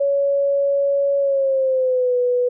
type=tone with pitch glide; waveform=sine; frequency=560 to 493.2 Hz; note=C#5 to B4; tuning=+18 to -2 cents; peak=-15 dBFS; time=0-2.49 s; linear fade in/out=10 ms; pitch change=-220 cents; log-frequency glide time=1.19-2.17 s; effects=none